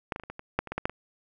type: clicks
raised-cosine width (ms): 0.5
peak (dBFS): -14 / -19 / -24 / -28 / -23 / -24 / -9 / -25 / -18 / -14 / -10 / -23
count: 12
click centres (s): 0.122 / 0.161 / 0.198 / 0.236 / 0.3 / 0.394 / 0.59 / 0.673 / 0.72 / 0.78 / 0.855 / 0.896
effects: none